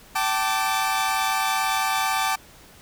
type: chord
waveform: sawtooth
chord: G suspended second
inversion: none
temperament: equal with one note detuned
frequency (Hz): 770.5 / 880 / 1174.7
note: G5 / A5 / D6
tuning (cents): -30 / 0 / 0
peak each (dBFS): -22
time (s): 0.15-2.36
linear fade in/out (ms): 10
effects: pink hiss -49 dBFS RMS until 2.81 s